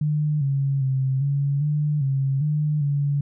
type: tone with pitch steps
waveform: sine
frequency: 150.5 / 138 / 132.8 / 140.8 / 149.1 / 135.9 / 150.5 / 142.8 Hz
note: D3 / C#3 / C3 / C#3 / D3 / C#3 / D3 / D3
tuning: +43 / -7 / +26 / +27 / +27 / -34 / +43 / -48 cents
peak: -19 dBFS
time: 0.01-3.21 s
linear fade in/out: 5 ms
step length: 400 ms
effects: none